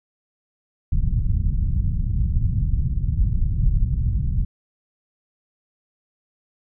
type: low-pass noise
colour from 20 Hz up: pink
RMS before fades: -20 dBFS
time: 0.92-4.45 s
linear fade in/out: 2 ms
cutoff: 140 Hz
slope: 24 dB/octave
effects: none